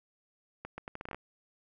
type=accelerating click train; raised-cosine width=0.5 ms; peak=-25 dBFS; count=10; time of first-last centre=0.65-1.146 s; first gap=130 ms; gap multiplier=0.76; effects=none